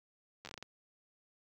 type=slowing click train; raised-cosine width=0.2 ms; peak=-28 dBFS; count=8; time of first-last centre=0.45-0.626 s; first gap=10 ms; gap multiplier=1.3; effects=high-pass 60 Hz 12 dB/octave + 11-bit